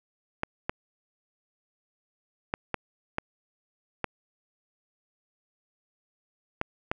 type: clicks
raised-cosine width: 0.5 ms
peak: -12 dBFS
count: 8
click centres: 0.434 / 0.695 / 2.539 / 2.743 / 3.184 / 4.043 / 6.614 / 6.915 s
effects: none